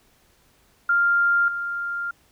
sine tone with level steps, 1396.9 Hz, F6, in tune, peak -16 / -25 dBFS, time 0.89-2.11 s, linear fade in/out 5 ms, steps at 1.48 s, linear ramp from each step 2 ms, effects pink hiss -60 dBFS RMS until 2.31 s

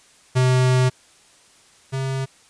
square tone pair in turn, 127.9 / 133.61 Hz, C3 / C3, -39 / +37 cents, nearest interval minor second, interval 76 cents, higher second, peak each -15 / -23 dBFS, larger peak first, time 0.35-0.9 / 1.92-2.26 s, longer first, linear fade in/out 20 ms, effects white hiss -53 dBFS RMS until 2.49 s + resampled to 22050 Hz

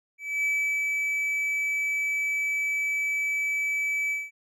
triangle tone with ADSR envelope, 2300 Hz, D7, 37 cents flat, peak -21 dBFS, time 0.18-4.31 s, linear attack 260 ms, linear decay 380 ms, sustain -2 dB, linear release 200 ms, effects none

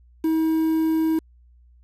triangle tone with quantisation, 319.8 Hz, D#4, 48 cents sharp, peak -16 dBFS, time 0.24-1.19 s, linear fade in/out 5 ms, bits 7, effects added 60 Hz sine -50 dBFS peak until 1.83 s + resampled to 32000 Hz

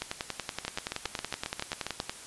two click trains, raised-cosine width 0.2 ms, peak -15 / -14 dBFS, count 11 / 23, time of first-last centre 0.65-2.001 / 0.02-2.095 s, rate 7.4 / 10.6 Hz, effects white hiss -46 dBFS RMS until 2.26 s + resampled to 24000 Hz

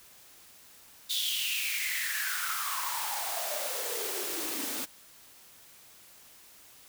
white noise with high-pass filter sweep, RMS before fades -33 dBFS, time 1.09-4.86 s, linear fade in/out 20 ms, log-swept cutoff 3700 to 240 Hz, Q 7.6, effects white hiss -55 dBFS RMS until 6.88 s

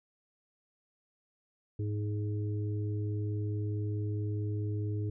harmonic tone, 104.6 Hz, G#2, 13 cents sharp, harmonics 1 / 3 / 4, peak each -31 / -41 / -43 dBFS, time 1.79-5.1 s, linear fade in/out 5 ms, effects none

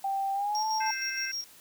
sine tone with pitch glide, 784 to 874.9 Hz, G5 to A5, 0 to -10 cents, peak -27 dBFS, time 0.04-0.91 s, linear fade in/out 5 ms, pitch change +190 cents, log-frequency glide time 0.33-0.66 s
triangle tone with tremolo, 5590 Hz, F8, 1 cent sharp, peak -30 dBFS, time 0.55-1.44 s, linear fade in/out 0 ms, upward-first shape square, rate 6.4 Hz, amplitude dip 55%
harmonic tone, 523.3 Hz, C5, in tune, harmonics 3 / 4 / 5, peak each -35 / -37 / -39 dBFS, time 0.8-1.32 s, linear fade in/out 10 ms
effects white hiss -54 dBFS RMS until 1.6 s

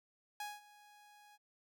sawtooth tone with ADSR envelope, 830.6 Hz, G#5, in tune, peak -36 dBFS, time 0.4-1.38 s, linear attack 3 ms, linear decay 200 ms, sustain -20 dB, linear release 35 ms, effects none

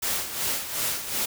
white noise with tremolo, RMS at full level -26 dBFS, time 0.02-1.26 s, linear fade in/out 10 ms, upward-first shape sine, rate 2.7 Hz, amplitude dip 65%, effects none

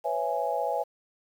sine chord, C# minor seventh, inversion third, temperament just, 498.9 / 554.4 / 665.2 / 831.5 Hz, B4 / C#5 / E5 / G#5, +17 / 0 / +16 / +2 cents, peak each -33 / -32 / -31 / -30 dBFS, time 0.04-0.84 s, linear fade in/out 20 ms, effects 9-bit

